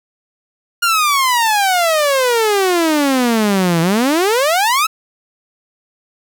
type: exponential two-way sweep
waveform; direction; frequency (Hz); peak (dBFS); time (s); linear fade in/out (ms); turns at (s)
sawtooth; down then up; 1426 to 161.8 to 1334; -8; 0.82-4.87; 10; 3.81
effects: none